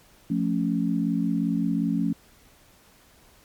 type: chord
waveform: sine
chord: F augmented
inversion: none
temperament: equal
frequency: 174.61 / 220 / 277.2 Hz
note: F3 / A3 / C#4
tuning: 0 / 0 / 0 cents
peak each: -26 dBFS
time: 0.3-2.13 s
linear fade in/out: 5 ms
effects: pink hiss -56 dBFS RMS until 3.44 s + MP3 96 kbps